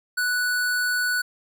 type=tone; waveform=square; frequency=1480 Hz; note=F#6; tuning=in tune; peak=-22 dBFS; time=0.17-1.22 s; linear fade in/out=10 ms; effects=none